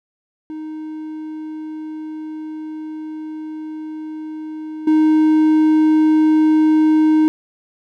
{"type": "tone with level steps", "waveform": "triangle", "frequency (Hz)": 311.1, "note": "D#4", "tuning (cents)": 0, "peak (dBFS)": [-24, -8], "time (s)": [0.5, 7.28], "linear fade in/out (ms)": 0, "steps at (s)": 4.87, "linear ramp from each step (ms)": 5, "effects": []}